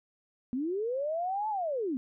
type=linear two-way sweep; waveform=sine; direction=up then down; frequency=237.4 to 880 to 237.4 Hz; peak=-29 dBFS; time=0.53-1.97 s; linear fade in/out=0 ms; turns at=1.49 s; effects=none